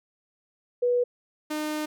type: tone pair in turn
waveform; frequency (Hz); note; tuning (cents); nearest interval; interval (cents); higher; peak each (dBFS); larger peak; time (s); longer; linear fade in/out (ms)
sine / sawtooth; 488.7 / 304.8; B4 / D#4; -18 / -36; minor sixth; 818; first; -20 / -24; first; 0.82-1.04 / 1.5-1.86; second; 10
effects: none